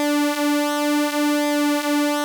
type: tone with flanger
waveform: sawtooth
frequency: 293.7 Hz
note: D4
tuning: in tune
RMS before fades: -20 dBFS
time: 0-2.24 s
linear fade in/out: 0 ms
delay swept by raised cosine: 0.7 to 6.4 ms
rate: 0.68 Hz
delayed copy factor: -0.65
effects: none

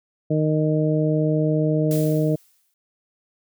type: harmonic tone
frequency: 154.4 Hz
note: D#3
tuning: 13 cents flat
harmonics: 1 / 2 / 3 / 4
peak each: -20 / -23 / -25 / -26 dBFS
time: 0.3-2.36 s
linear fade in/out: 10 ms
type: noise with exponential decay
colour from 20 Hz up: blue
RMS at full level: -31 dBFS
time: 1.91-2.74 s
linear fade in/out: 1 ms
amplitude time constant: 180 ms
effects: none

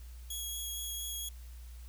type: tone with vibrato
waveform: 10% pulse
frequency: 3322 Hz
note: G#7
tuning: in tune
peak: -30 dBFS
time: 0.3-1.29 s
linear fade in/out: 5 ms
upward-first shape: sine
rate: 4.3 Hz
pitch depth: 9 cents each way
effects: added 60 Hz sine -45 dBFS peak until 1.88 s + white hiss -61 dBFS RMS until 1.88 s

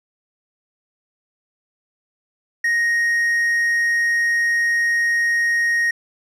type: tone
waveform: triangle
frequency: 1870 Hz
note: A#6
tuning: 5 cents sharp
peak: -14 dBFS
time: 2.64-5.91 s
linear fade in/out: 5 ms
effects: resampled to 32000 Hz

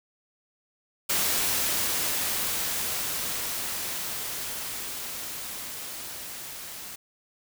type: noise with level ramp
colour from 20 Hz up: white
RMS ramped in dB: -25 to -40 dBFS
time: 1.09-6.96 s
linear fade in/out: 10 ms
effects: none

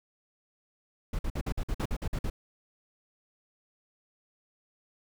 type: noise bursts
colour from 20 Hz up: brown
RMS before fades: -30 dBFS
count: 11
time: 1.13-2.3 s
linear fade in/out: 5 ms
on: 60 ms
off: 51 ms
effects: none

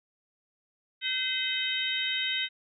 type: harmonic tone with a mistuned harmonic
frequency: 514 Hz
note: C5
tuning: 31 cents flat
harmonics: 3 / 4 / 5 / 6 / 7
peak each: -37 / -34 / -37 / -32 / -32 dBFS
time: 1.01-2.49 s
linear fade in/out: 50 ms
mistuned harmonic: 7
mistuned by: +69 cents
effects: none

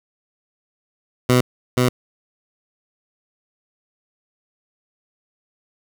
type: tone with echo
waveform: 15% pulse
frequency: 125.1 Hz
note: B2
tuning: 23 cents sharp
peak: -6 dBFS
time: 1.29-1.41 s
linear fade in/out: 5 ms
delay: 480 ms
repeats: 1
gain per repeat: -2 dB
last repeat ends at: 1.89 s
effects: none

